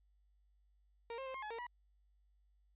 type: tone with pitch steps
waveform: 30% pulse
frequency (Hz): 464.9 / 533 / 525 / 1067 / 849 / 459.7 / 971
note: A#4 / C5 / C5 / C6 / G#5 / A#4 / B5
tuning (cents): -5 / +32 / +6 / +34 / +38 / -24 / -30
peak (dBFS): -40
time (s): 1.1-1.667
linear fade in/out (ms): 2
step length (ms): 81
effects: added 50 Hz sine -69 dBFS peak until 2.75 s + resampled to 8000 Hz